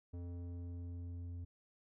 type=tone with low-pass filter sweep; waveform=square; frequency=87.31 Hz; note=F2; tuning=in tune; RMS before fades=-45 dBFS; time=0.13-1.45 s; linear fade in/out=10 ms; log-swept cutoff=440 to 190 Hz; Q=0.87; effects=none